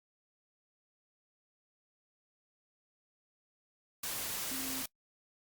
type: tone in noise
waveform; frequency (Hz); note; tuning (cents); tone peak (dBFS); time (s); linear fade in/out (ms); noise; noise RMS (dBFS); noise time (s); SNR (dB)
sine; 264.3; C4; +18; -42; 4.51-4.82; 5; white; -38; 4.03-4.86; -7
effects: noise-tail reverb RT60 0.1 s tail -25 dB re dry + Opus 48 kbps